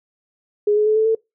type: tone with pitch steps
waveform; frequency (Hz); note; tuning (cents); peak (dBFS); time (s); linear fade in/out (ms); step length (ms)
sine; 416 / 423.3 / 430.7 / 438.2 / 445.9; G#4 / G#4 / A4 / A4 / A4; +3 / +33 / -37 / -7 / +23; -13; 0.67-1.15; 5; 96
effects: noise-tail reverb RT60 0.2 s tail -24 dB re dry